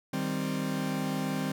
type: chord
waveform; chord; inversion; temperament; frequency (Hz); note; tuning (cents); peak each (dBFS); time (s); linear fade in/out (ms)
40% pulse; C minor; first; equal; 155.56 / 196 / 261.6; Eb3 / G3 / C4; 0 / 0 / 0; -34 / -33 / -32; 0.13-1.52; 5
effects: none